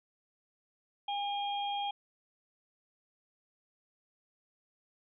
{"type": "harmonic tone", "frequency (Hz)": 810, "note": "G#5", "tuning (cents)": -43, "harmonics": [1, 3, 4], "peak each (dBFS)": [-33, -48, -39], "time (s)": [1.08, 1.91], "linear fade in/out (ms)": 5, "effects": []}